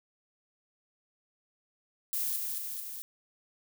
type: noise with echo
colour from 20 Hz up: violet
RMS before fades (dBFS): -32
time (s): 2.13-2.36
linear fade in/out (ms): 0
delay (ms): 220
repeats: 3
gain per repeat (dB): -3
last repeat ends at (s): 3.02
effects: none